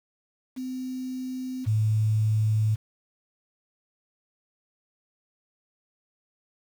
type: tone pair in turn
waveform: sine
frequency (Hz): 256.7 / 108.46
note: C4 / A2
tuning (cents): -33 / -24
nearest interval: octave + minor third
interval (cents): 1491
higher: first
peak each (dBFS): -30 / -20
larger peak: second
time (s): 0.56-1.66 / 1.66-2.76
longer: neither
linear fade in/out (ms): 20
effects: 8-bit